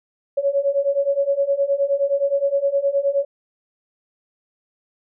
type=beating tone pair; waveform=sine; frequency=553 / 562.6 Hz; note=C#5 / C#5; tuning=-4 / +26 cents; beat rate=9.6 Hz; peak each=-21 / -19 dBFS; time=0.37-3.25 s; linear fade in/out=10 ms; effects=none